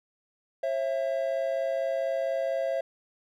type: tone pair together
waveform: triangle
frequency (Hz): 540 / 664.3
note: C#5 / E5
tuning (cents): -45 / +13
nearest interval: major third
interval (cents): 358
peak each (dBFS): -27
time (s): 0.63-2.81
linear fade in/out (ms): 5
effects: none